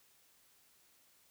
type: silence
effects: white hiss -68 dBFS RMS until 1.3 s